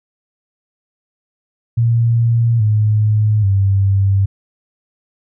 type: tone with pitch steps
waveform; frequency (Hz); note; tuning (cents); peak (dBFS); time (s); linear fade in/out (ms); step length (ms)
sine; 116.54 / 106.87 / 98; A#2 / A2 / G2; 0 / -50 / 0; -10; 1.77-4.26; 10; 830
effects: none